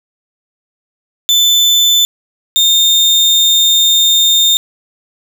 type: tone pair in turn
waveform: 35% pulse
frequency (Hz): 3520 / 3640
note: A7 / A#7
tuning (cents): 0 / -42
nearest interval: minor second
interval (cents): 58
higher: second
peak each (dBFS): -5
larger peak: neither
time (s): 1.29-2.05 / 2.56-4.57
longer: second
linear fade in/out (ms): 0
effects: none